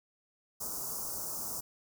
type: band-stop noise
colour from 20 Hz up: white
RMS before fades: -38 dBFS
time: 0.6-1.61 s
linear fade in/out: 10 ms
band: 1300 to 5200 Hz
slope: 48 dB/octave
effects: none